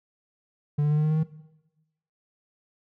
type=tone with pitch steps; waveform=triangle; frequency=146.83 / 148.62 / 150.44 / 152.27 / 154.13 / 156.01 / 157.91 Hz; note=D3 / D3 / D3 / D#3 / D#3 / D#3 / D#3; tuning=0 / +21 / +42 / -37 / -16 / +5 / +26 cents; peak=-18 dBFS; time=0.78-1.235 s; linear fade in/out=10 ms; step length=65 ms; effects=noise-tail reverb RT60 1.0 s tail -18 dB re dry